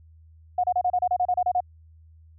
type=tone bursts; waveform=sine; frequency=723 Hz; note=F#5; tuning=40 cents flat; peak=-19 dBFS; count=12; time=0.58-1.605 s; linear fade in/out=5 ms; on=57 ms; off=31 ms; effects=added 80 Hz sine -49 dBFS peak until 2.38 s